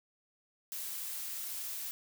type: noise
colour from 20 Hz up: blue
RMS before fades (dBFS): -40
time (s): 0.72-1.91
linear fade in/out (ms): 0
effects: none